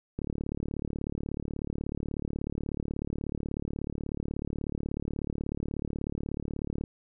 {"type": "click train", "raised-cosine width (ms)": 3, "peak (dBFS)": -20, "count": 243, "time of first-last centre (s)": [0.19, 6.838], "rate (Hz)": 36.4, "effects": []}